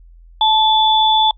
sine tone pair together, 873 / 3464 Hz, A5 / A7, -14 / -28 cents, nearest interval 2 octaves, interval 2386 cents, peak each -12 / -14 dBFS, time 0.41-1.31 s, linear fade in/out 2 ms, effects noise-tail reverb RT60 0.1 s tail -26 dB re dry + added 42 Hz sine -40 dBFS peak until 1.37 s

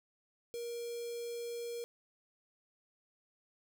square tone with notch filter, 471.8 Hz, A#4, 21 cents sharp, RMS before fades -41 dBFS, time 0.54-1.84 s, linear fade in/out 0 ms, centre 1500 Hz, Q 0.61, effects none

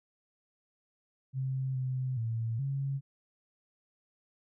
sine tone with pitch steps, 132.1 / 129.2 / 113.9 / 137.4 Hz, C3 / C3 / A#2 / C#3, +17 / -21 / -40 / -15 cents, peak -30 dBFS, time 1.33-3.01 s, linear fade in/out 50 ms, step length 420 ms, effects none

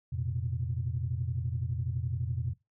sine chord, F suspended fourth, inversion none, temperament equal with one note detuned, 87.31 / 116.54 / 128.42 Hz, F2 / Bb2 / C3, 0 / 0 / -32 cents, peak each -34 dBFS, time 0.12-2.54 s, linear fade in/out 10 ms, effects noise-tail reverb RT60 0.2 s tail -20 dB re dry + tanh soft clip ceiling -20 dBFS

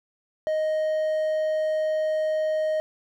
triangle tone, 623 Hz, D#5, 2 cents sharp, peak -20 dBFS, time 0.47-2.8 s, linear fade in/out 0 ms, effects none

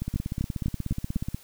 two click trains, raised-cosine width 5 ms, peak -17 / -14 dBFS, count 23 / 5, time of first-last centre 0.02-1.345 / 0.16-1.16 s, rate 16.6 / 4 Hz, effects white hiss -53 dBFS RMS until 1.43 s

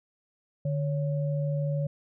sine tone pair together, 147.8 / 558 Hz, D3 / C#5, +11 / +11 cents, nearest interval octave + major seventh, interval 2300 cents, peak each -26 / -34 dBFS, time 0.65-1.87 s, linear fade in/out 5 ms, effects none

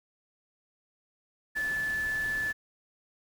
sine tone in noise, 1739 Hz, A6, 21 cents flat, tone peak -28 dBFS, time 1.55-2.53 s, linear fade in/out 20 ms, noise pink, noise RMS -44 dBFS, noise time 1.55-2.53 s, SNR +13 dB, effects none

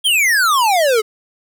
square exponential sweep, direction down, 3322 to 415.3 Hz, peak -12 dBFS, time 0.04-1.02 s, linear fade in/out 20 ms, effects none

